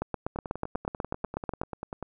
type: two click trains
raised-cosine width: 1 ms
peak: -15 / -21 dBFS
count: 14 / 18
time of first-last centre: 0.02-1.615 / 0.36-2.027 s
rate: 8.15 / 10.2 Hz
effects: none